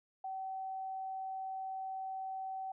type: tone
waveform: sine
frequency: 764 Hz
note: G5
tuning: 45 cents flat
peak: -38 dBFS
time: 0.24-2.72 s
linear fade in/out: 5 ms
effects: none